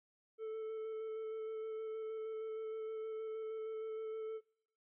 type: tone with vibrato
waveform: triangle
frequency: 440 Hz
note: A4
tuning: in tune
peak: -38 dBFS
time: 0.38-4.41 s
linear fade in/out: 50 ms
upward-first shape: square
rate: 6.4 Hz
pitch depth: 10 cents each way
effects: noise-tail reverb RT60 0.6 s tail -25 dB re dry + resampled to 8000 Hz